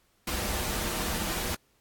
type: noise with comb filter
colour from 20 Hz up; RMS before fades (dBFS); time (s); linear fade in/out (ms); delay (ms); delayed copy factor
pink; -31; 0.27-1.55; 5; 7.2; -0.55
effects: pink hiss -68 dBFS RMS until 1.8 s + AAC 64 kbps